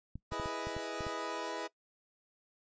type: clicks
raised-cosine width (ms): 5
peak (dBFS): -30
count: 8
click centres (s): 0.156 / 0.321 / 0.398 / 0.458 / 0.67 / 0.766 / 1.007 / 1.067
type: chord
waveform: 20% pulse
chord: E major seventh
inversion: none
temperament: equal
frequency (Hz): 329.6 / 415.3 / 493.9 / 622.3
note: E4 / G#4 / B4 / D#5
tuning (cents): 0 / 0 / 0 / 0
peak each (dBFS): -38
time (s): 0.31-1.68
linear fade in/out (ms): 20
effects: noise-tail reverb RT60 0.1 s tail -20 dB re dry + resampled to 16000 Hz